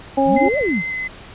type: harmonic tone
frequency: 272.3 Hz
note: C#4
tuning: 31 cents flat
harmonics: 1 / 2 / 3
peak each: -17 / -17 / -17 dBFS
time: 0.17-0.49 s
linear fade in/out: 10 ms
type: exponential two-way sweep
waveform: sine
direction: up then down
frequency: 150 to 623 to 150 Hz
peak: -17 dBFS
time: 0.26-0.83 s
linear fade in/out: 50 ms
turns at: 0.58 s
type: clicks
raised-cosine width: 5 ms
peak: -24 dBFS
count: 7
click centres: 0.262 / 0.336 / 0.376 / 0.462 / 0.54 / 0.612 / 0.688 s
type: tone with vibrato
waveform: sine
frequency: 2050 Hz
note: C7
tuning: 36 cents flat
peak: -22 dBFS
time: 0.36-1.08 s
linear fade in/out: 10 ms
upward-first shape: square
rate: 2.7 Hz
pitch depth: 11 cents each way
effects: pink hiss -39 dBFS RMS until 1.34 s + resampled to 8000 Hz